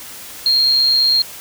sine tone with amplitude modulation, 4225 Hz, C8, 16 cents sharp, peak -9 dBFS, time 0.46-1.22 s, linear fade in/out 2 ms, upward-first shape sine, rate 129 Hz, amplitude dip 40%, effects white hiss -34 dBFS RMS until 1.4 s

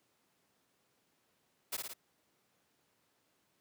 white noise with echo, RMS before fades -37 dBFS, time 1.72-1.77 s, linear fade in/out 10 ms, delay 56 ms, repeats 3, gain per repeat -3 dB, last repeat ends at 1.938 s, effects pink hiss -75 dBFS RMS until 3.6 s + high-pass 150 Hz 12 dB/octave

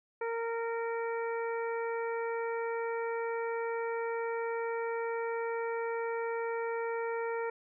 harmonic tone, 461.1 Hz, A#4, 19 cents flat, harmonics 1 / 2 / 3 / 4 / 5, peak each -33 / -39 / -43 / -45 / -47 dBFS, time 0.21-7.5 s, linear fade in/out 5 ms, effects none

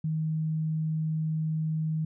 sine tone, 157.5 Hz, D#3, 21 cents sharp, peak -26 dBFS, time 0.04-2.05 s, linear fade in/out 5 ms, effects none

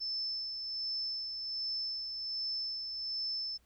sine tone with tremolo, 5274 Hz, E8, in tune, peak -33 dBFS, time 0-3.58 s, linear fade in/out 20 ms, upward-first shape sine, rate 1.3 Hz, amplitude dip 40%, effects added 60 Hz sine -68 dBFS peak until 3.65 s + pink hiss -72 dBFS RMS until 3.65 s

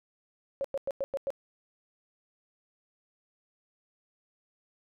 sine tone bursts, 550 Hz, C#5, 14 cents flat, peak -28 dBFS, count 6, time 0.61-1.304 s, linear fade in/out 0 ms, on 34 ms, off 98 ms, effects none

